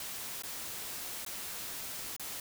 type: noise with dropouts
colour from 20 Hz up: white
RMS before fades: -41 dBFS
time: 0-2.4 s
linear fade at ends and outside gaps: 2 ms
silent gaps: 0.422-0.435 / 1.25-1.263 / 2.165-2.196 s
effects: none